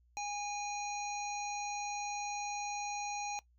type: harmonic tone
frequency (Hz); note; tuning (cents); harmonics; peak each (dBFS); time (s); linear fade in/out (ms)
820; G#5; -22; 1 / 3 / 5 / 7 / 8; -38 / -42 / -50 / -47 / -46; 0.17-3.39; 0
effects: noise-tail reverb RT60 0.1 s tail -19 dB re dry + added 60 Hz sine -65 dBFS peak until 3.58 s